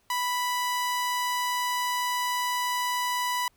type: tone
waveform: sawtooth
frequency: 987.8 Hz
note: B5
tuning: in tune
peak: -22 dBFS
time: 0.1-3.48 s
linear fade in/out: 2 ms
effects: pink hiss -67 dBFS RMS until 3.56 s